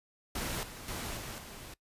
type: noise with level steps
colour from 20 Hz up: pink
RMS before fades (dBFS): -36 / -46 / -39 / -42 / -47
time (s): 0.35-1.74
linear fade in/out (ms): 5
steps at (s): 0.63 / 0.88 / 1.17 / 1.38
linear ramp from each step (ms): 2
effects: noise-tail reverb RT60 0.1 s tail -21 dB re dry + resampled to 32000 Hz